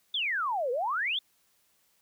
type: exponential two-way sweep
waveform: sine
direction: down then up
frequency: 3613 to 466.2 to 3613 Hz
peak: -27 dBFS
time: 0.14-1.19 s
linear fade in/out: 5 ms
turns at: 0.71 s
effects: white hiss -69 dBFS RMS until 2.01 s